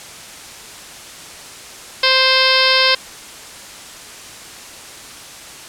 harmonic tone, 523.3 Hz, C5, in tune, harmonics 1 / 2 / 3 / 4 / 5 / 6 / 7 / 8 / 9 / 10, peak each -20 / -20 / -20 / -20 / -20 / -20 / -20 / -20 / -20 / -20 dBFS, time 2.03-2.95 s, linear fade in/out 5 ms, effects white hiss -35 dBFS RMS until 5.68 s + low-pass 9000 Hz 12 dB/octave

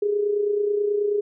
sine tone with amplitude modulation, 412.2 Hz, G#4, 13 cents flat, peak -17 dBFS, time 0.02-1.21 s, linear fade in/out 5 ms, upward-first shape sine, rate 29.3 Hz, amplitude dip 55%, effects none

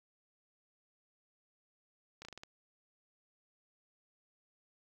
slowing click train, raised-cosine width 0.2 ms, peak -30 dBFS, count 6, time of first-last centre 2.22-2.435 s, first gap 30 ms, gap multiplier 1.18, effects 10-bit

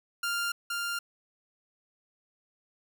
sawtooth tone with echo, 1396.9 Hz, F6, in tune, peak -25 dBFS, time 0.23-0.52 s, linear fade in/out 5 ms, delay 470 ms, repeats 1, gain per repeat -2 dB, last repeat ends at 0.99 s, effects none

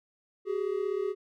triangle tone pair together, 379.1 / 415.3 Hz, F#4 / G#4, +42 / 0 cents, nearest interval major second, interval 158 cents, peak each -29 / -29 dBFS, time 0.45-1.15 s, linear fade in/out 50 ms, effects none

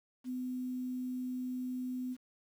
sine tone with quantisation, 252.8 Hz, B3, 41 cents sharp, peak -35 dBFS, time 0.24-2.17 s, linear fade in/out 50 ms, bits 10, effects none

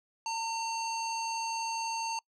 square tone with low-pass filter, 908 Hz, A#5, 46 cents flat, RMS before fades -34 dBFS, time 0.26-2.19 s, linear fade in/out 2 ms, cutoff 6000 Hz, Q 3.1, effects noise-tail reverb RT60 0.1 s tail -26 dB re dry

